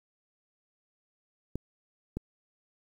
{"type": "clicks", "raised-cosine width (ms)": 3, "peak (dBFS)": -20, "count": 2, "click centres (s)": [1.556, 2.17], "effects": ["9-bit"]}